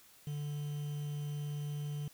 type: tone with quantisation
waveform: triangle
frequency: 146.83 Hz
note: D3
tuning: in tune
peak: -34 dBFS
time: 0.27-2.08 s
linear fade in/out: 2 ms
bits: 9
effects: white hiss -61 dBFS RMS until 2.13 s